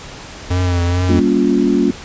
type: tone with vibrato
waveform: square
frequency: 88.8 Hz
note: F2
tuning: 29 cents sharp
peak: -14 dBFS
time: 0.5-1.2 s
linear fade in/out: 10 ms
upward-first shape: triangle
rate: 2.3 Hz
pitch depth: 50 cents each way
type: chord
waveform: sine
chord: G half-diminished seventh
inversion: none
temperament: just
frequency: 196 / 235.2 / 282.2 / 352.8 Hz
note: G3 / Bb3 / Db4 / F4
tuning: 0 / +16 / +31 / +18 cents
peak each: -18 / -16 / -15 / -17 dBFS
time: 1.09-1.91 s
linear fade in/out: 5 ms
effects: pink hiss -33 dBFS RMS until 2.04 s + resampled to 16000 Hz